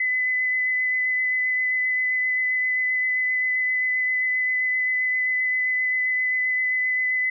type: tone with vibrato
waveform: sine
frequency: 2014 Hz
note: B6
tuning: 33 cents sharp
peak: -20 dBFS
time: 0-7.3 s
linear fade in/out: 5 ms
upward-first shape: sine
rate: 7.6 Hz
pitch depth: 10 cents each way
effects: none